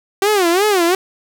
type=tone with vibrato; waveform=sawtooth; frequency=378.9 Hz; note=F#4; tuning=41 cents sharp; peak=-8 dBFS; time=0.22-0.95 s; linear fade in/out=2 ms; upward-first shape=sine; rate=2.8 Hz; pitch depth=210 cents each way; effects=none